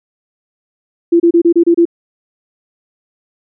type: tone bursts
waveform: sine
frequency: 340 Hz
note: F4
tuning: 46 cents flat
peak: -5 dBFS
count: 7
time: 1.12-1.854 s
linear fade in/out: 10 ms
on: 80 ms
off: 29 ms
effects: none